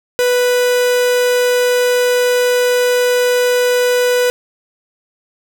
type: tone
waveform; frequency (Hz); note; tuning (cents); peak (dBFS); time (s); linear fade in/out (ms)
45% pulse; 493.9; B4; 0; -11; 0.19-4.3; 0
effects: none